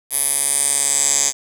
10% pulse tone with band-pass filter sweep, 140 Hz, C#3, 18 cents sharp, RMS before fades -18 dBFS, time 0.1-1.33 s, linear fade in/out 50 ms, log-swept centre 11000 to 7000 Hz, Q 6.9, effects 7-bit

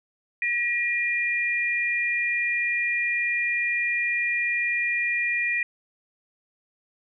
sine tone pair together, 1915.2 / 2413 Hz, A#6 / D7, +46 / +46 cents, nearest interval major third, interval 400 cents, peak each -25 dBFS, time 0.42-5.63 s, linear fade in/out 2 ms, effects none

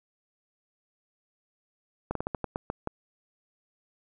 slowing click train, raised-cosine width 1 ms, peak -16 dBFS, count 9, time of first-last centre 2.11-2.874 s, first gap 43 ms, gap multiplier 1.22, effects none

